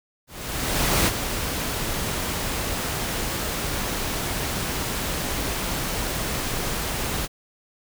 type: noise with ADSR envelope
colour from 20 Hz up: pink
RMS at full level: -19 dBFS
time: 0.27-7.28 s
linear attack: 800 ms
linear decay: 34 ms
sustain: -8 dB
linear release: 35 ms
effects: none